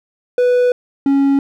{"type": "tone pair in turn", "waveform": "triangle", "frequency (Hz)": [493.9, 276.6], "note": ["B4", "C#4"], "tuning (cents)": [0, -4], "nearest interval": "minor seventh", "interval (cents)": 1004, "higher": "first", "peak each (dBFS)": -8, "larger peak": "neither", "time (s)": [[0.38, 0.72], [1.06, 1.39]], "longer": "first", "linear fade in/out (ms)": 2, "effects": []}